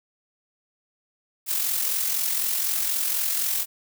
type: noise with amplitude modulation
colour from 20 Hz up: blue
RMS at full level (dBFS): -23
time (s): 1.46-3.66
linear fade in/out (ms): 50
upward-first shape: sine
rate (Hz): 44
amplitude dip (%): 45
effects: none